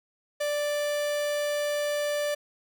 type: tone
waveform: 45% pulse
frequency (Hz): 587.3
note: D5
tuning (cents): 0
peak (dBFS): -26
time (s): 0.4-2.35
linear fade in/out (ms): 10
effects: none